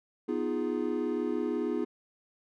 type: chord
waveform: triangle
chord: F half-diminished seventh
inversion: second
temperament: equal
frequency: 246.9 / 311.1 / 349.2 / 415.3 Hz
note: Cb4 / Eb4 / F4 / Ab4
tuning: 0 / 0 / 0 / 0 cents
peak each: -32 dBFS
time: 0.28-1.85 s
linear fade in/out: 10 ms
effects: none